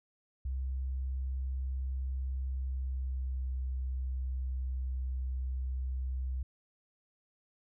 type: tone with pitch glide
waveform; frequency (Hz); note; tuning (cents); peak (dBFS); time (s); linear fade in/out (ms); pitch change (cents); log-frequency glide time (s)
sine; 65.41 to 64.32; C2 to C2; 0 to -29; -32; 0.45-6.43; 5; -29; 2.49-3.65
effects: none